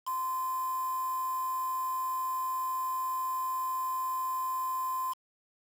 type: tone with quantisation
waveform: sine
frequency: 1034 Hz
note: C6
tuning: 21 cents flat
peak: -30 dBFS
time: 0.06-5.14 s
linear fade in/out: 20 ms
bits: 7
effects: none